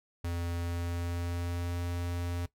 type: tone with pitch glide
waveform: square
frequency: 85.8 to 87.15 Hz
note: F2 to F2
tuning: -30 to -3 cents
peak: -33 dBFS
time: 0.24-2.46 s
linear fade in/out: 5 ms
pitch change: +27 cents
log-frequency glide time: 0.55-1.82 s
effects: noise-tail reverb RT60 0.1 s tail -17 dB re dry